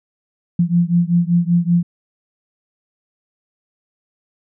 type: beating tone pair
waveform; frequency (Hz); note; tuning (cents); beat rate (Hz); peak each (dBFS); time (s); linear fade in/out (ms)
sine; 170.6 / 175.8; F3 / F3; -40 / +12; 5.2; -15 / -16; 0.59-1.83; 5
effects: none